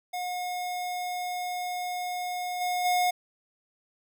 square tone with level steps, 721 Hz, F#5, 45 cents flat, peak -31 / -27 / -23 dBFS, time 0.13-3.11 s, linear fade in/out 10 ms, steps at 2.6 / 2.84 s, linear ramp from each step 20 ms, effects none

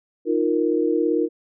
sine chord, Eb suspended second, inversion none, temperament equal, 311.1 / 349.2 / 466.2 Hz, Eb4 / F4 / Bb4, 0 / 0 / 0 cents, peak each -22 dBFS, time 0.25-1.29 s, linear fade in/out 50 ms, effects none

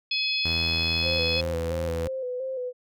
harmonic tone, 848 Hz, G#5, 36 cents sharp, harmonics 3 / 4 / 5 / 6, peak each -28 / -29 / -30 / -31 dBFS, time 0.11-1.41 s, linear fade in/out 5 ms
sawtooth tone, 82.41 Hz, E2, in tune, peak -25 dBFS, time 0.45-2.08 s, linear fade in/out 5 ms
sine tone with vibrato, 512 Hz, C5, 38 cents flat, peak -28 dBFS, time 1.02-2.73 s, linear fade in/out 50 ms, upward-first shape square, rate 2.9 Hz, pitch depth 44 cents each way
effects none

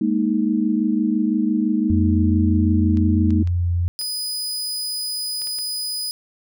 sine chord, Ab suspended second, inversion none, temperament just, 207.7 / 233.6 / 311.5 Hz, Ab3 / Bb3 / Eb4, 0 / +4 / +2 cents, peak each -21 dBFS, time 0.01-3.43 s, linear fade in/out 5 ms
sine tone with vibrato, 87.31 Hz, F2, in tune, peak -17 dBFS, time 1.9-3.88 s, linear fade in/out 0 ms, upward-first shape triangle, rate 2.6 Hz, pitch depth 13 cents each way
clicks, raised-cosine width 0.2 ms, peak -24 dBFS, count 7, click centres 2.972 / 3.306 / 3.474 / 4.014 / 5.418 / 5.472 / 5.587 s
sawtooth tone, 4978 Hz, D#8, in tune, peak -21 dBFS, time 3.99-6.11 s, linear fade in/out 0 ms
effects none

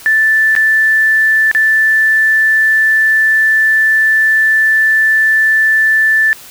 sine tone with dropouts, 1760 Hz, A6, in tune, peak -7 dBFS, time 0.06-6.33 s, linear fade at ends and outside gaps 0 ms, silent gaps 0.552-0.563 / 1.514-1.549 s, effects white hiss -35 dBFS RMS until 6.5 s

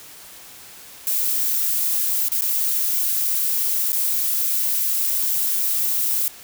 violet noise with dropouts, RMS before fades -21 dBFS, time 1.07-6.28 s, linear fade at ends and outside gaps 0 ms, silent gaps 2.284-2.319 / 2.41-2.42 / 3.92-3.93 s, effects white hiss -42 dBFS RMS until 6.43 s

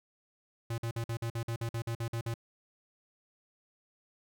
square tone bursts, 115.7 Hz, A#2, 13 cents flat, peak -33 dBFS, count 13, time 0.7-2.341 s, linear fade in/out 5 ms, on 81 ms, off 49 ms, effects none

